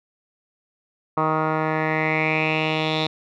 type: tone with low-pass filter sweep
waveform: 10% pulse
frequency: 156.8 Hz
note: D#3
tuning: 14 cents sharp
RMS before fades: -22 dBFS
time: 1.17-3.07 s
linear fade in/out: 5 ms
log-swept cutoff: 1200 to 3700 Hz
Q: 5.8
effects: none